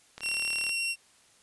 click train, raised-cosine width 0.2 ms, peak -23 dBFS, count 20, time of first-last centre 0.18-0.694 s, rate 37 Hz
sawtooth tone with vibrato, 2738 Hz, F7, 35 cents flat, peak -25 dBFS, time 0.21-0.96 s, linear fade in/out 50 ms, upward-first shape triangle, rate 12 Hz, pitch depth 8 cents each way
effects white hiss -61 dBFS RMS until 1.42 s + resampled to 24000 Hz

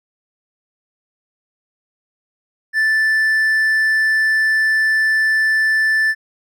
triangle tone, 1760 Hz, A6, in tune, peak -11 dBFS, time 2.73-6.15 s, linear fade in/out 50 ms, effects none

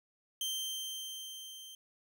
sawtooth tone with level ramp, 3136 Hz, G7, in tune, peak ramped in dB -30 to -45 dBFS, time 0.41-1.75 s, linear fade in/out 2 ms, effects none

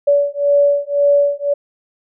sine beating tone pair, 571 / 572.9 Hz, D5 / D5, -49 / -43 cents, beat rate 1.9 Hz, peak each -14 dBFS, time 0.07-1.54 s, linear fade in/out 10 ms, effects none

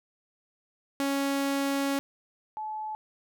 sawtooth / sine tone pair in turn, 277.2 / 861.9 Hz, C#4 / A5, 0 / -36 cents, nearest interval octave + minor sixth, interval 1964 cents, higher second, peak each -22 / -32 dBFS, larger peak first, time 1-1.99 / 2.57-2.95 s, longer first, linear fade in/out 0 ms, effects none

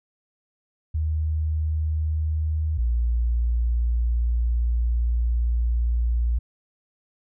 sine tone pair in turn, 77.78 / 58.78 Hz, D#2 / A#1, 0 / +15 cents, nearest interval perfect fourth, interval 485 cents, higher first, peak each -21 / -19 dBFS, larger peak second, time 0.94-2.78 / 2.78-6.39 s, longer second, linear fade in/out 10 ms, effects none

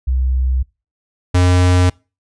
sine / square tone pair in turn, 64.3 / 90.07 Hz, C2 / F#2, -30 / -46 cents, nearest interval tritone, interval 584 cents, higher second, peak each -13 / -10 dBFS, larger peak second, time 0.07-0.63 / 1.34-1.9 s, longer neither, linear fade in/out 10 ms, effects noise-tail reverb RT60 0.3 s tail -25 dB re dry + resampled to 22050 Hz

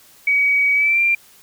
sine tone with pitch glide, 2265 to 2375 Hz, C#7 to D7, +37 to +19 cents, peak -13 dBFS, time 0.27-1.15 s, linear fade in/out 5 ms, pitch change +82 cents, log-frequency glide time 0.74-1.01 s, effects white hiss -49 dBFS RMS until 1.42 s

